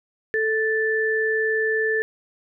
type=tone pair together; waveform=sine; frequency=439.1 / 1758.8 Hz; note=A4 / A6; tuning=-4 / -1 cents; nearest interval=2 octaves; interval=2403 cents; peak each=-22 dBFS; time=0.34-2.02 s; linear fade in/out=0 ms; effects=none